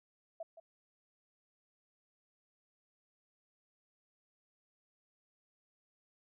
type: tone with echo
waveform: sine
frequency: 659.3 Hz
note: E5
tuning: in tune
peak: -40 dBFS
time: 0.4-0.43 s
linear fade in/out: 5 ms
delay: 170 ms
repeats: 1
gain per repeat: -11 dB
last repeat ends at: 0.6 s
effects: none